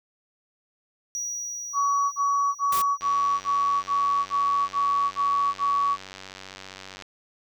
triangle tone with exponential decay, 5790 Hz, F#8, 38 cents flat, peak -26 dBFS, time 1.15-5.16 s, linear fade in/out 0 ms, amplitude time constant 870 ms
sine tone bursts, 1129 Hz, C#6, 31 cents sharp, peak -20 dBFS, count 10, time 1.73-5.972 s, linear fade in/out 50 ms, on 390 ms, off 38 ms
white noise, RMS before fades -31 dBFS, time 2.72-2.82 s, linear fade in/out 5 ms
click train, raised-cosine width 0.2 ms, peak -22 dBFS, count 383, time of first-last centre 3.01-7.023 s, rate 95.2 Hz
effects none

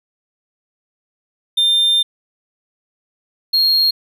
triangle tone pair in turn, 3600 / 4253 Hz, A7 / C8, +39 / +27 cents, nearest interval minor third, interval 288 cents, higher second, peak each -10 dBFS, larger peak neither, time 1.57-2.03 / 3.53-3.91 s, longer first, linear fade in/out 10 ms, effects none

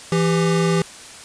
square tone pair together, 167 / 397.2 Hz, E3 / G4, +23 / +23 cents, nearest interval octave + minor third, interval 1500 cents, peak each -18 / -21 dBFS, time 0.12-0.82 s, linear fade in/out 2 ms, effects white hiss -39 dBFS RMS until 1.24 s + resampled to 22050 Hz

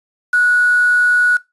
sine tone with quantisation, 1465 Hz, F#6, 18 cents flat, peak -10 dBFS, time 0.33-1.37 s, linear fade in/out 5 ms, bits 5, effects noise-tail reverb RT60 0.2 s tail -19 dB re dry + resampled to 24000 Hz

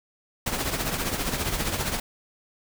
pink noise with tremolo, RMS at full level -25 dBFS, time 0.46-2 s, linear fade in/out 5 ms, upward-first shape triangle, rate 15 Hz, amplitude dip 65%, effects none

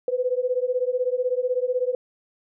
sine beating tone pair, 493.9 / 509.9 Hz, B4 / C5, 0 / -45 cents, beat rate 16 Hz, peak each -24 dBFS, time 0.08-1.95 s, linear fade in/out 2 ms, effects none

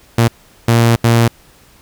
sawtooth tone bursts at uneven times, 116.54 Hz, A#2, in tune, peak -4 dBFS, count 3, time 0.18-0.28 / 0.68-0.96 / 1.04-1.28 s, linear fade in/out 5 ms, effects pink hiss -47 dBFS RMS until 1.81 s

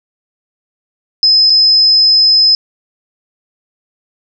sine tone with dropouts, 5100 Hz, D#8, 42 cents sharp, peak -5 dBFS, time 1.23-2.55 s, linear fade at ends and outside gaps 1 ms, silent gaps 1.498-1.502 s, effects none

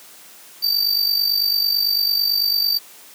square tone with amplitude modulation, 4638 Hz, D8, 22 cents flat, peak -14 dBFS, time 0.62-2.79 s, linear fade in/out 20 ms, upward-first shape sine, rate 49 Hz, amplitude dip 65%, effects white hiss -44 dBFS RMS until 3.14 s + high-pass 200 Hz 12 dB/octave

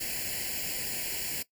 white noise with comb filter, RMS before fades -34 dBFS, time 0-1.43 s, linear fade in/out 10 ms, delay 0.41 ms, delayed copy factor +0.9, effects noise-tail reverb RT60 0.1 s tail -18 dB re dry

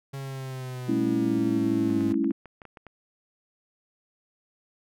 45% pulse linear sweep, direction down, 137.6 to 103.6 Hz, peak -33 dBFS, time 0.13-2.13 s, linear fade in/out 10 ms
sine chord, A dominant seventh, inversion third, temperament equal with one note detuned, 199.77 / 220 / 277.2 / 329.6 Hz, G3 / A3 / C#4 / E4, +33 / 0 / 0 / 0 cents, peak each -32 / -29 / -26 / -26 dBFS, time 0.88-2.32 s, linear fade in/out 10 ms
clicks, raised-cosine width 0.5 ms, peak -30 dBFS, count 12, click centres 1.902 / 1.933 / 2.008 / 2.11 / 2.142 / 2.244 / 2.308 / 2.457 / 2.618 / 2.653 / 2.772 / 2.867 s
effects none

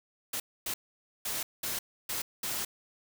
white noise bursts at uneven times, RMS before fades -34 dBFS, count 6, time 0.33-0.4 / 0.66-0.74 / 1.25-1.43 / 1.63-1.79 / 2.09-2.22 / 2.43-2.65 s, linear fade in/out 5 ms, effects none

